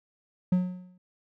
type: tone with exponential decay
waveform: triangle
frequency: 181.6 Hz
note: F#3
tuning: 32 cents flat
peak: -16 dBFS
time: 0.52-0.98 s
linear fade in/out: 5 ms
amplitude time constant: 100 ms
effects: none